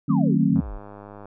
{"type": "chord", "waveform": "sine", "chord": "D# diminished seventh", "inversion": "none", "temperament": "just", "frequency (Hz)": [155.56, 186.68, 224, 268.8], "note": ["D#3", "F#3", "A3", "C4"], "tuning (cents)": [0, 16, 31, 47], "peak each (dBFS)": -22, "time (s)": [0.08, 0.61], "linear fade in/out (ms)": 10}
{"type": "exponential sweep", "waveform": "sine", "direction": "down", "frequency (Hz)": [1310, 31.12], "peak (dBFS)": -30, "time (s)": [0.09, 0.79], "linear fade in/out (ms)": 20}
{"type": "click train", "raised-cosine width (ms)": 1, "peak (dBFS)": -27, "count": 72, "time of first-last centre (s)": [0.56, 1.256], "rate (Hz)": 102}
{"effects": []}